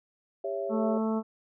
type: chord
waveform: sine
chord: C# diminished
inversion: second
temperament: just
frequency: 399.1 / 554.4 / 665.2 Hz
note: G4 / C#5 / E5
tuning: +31 / 0 / +16 cents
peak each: -34 dBFS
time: 0.44-0.98 s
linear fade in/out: 5 ms
type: harmonic tone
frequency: 220.5 Hz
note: A3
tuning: 4 cents sharp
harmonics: 1 / 2 / 3 / 4 / 5 / 6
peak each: -27 / -33 / -37 / -39 / -41 / -43 dBFS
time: 0.69-1.23 s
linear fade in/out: 50 ms
effects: none